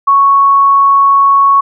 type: tone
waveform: sine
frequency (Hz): 1108.7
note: C#6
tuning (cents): 0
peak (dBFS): -4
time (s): 0.07-1.61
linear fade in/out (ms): 10
effects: none